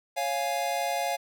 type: chord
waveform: square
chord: Db major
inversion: none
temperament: equal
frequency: 554.4 / 698.5 / 830.6 Hz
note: Db5 / F5 / Ab5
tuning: 0 / 0 / 0 cents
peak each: -34 / -30 / -33 dBFS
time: 0.16-1.17 s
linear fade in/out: 20 ms
effects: none